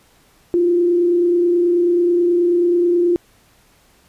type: tone with frequency modulation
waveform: sine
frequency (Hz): 348.7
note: F4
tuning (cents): -3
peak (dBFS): -12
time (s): 0.54-3.16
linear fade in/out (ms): 0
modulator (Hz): 29.3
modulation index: 0.3
effects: pink hiss -54 dBFS RMS until 4.08 s + resampled to 32000 Hz